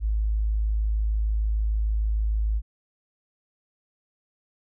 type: tone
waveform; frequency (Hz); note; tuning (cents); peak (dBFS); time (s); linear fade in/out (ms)
sine; 53.3; G#1; +46; -21; 0-2.62; 50
effects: none